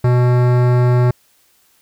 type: tone with hard clipping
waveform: sine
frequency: 123.47 Hz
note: B2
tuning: in tune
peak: -12 dBFS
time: 0.04-1.11 s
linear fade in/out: 5 ms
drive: 18 dB
effects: white hiss -56 dBFS RMS until 1.81 s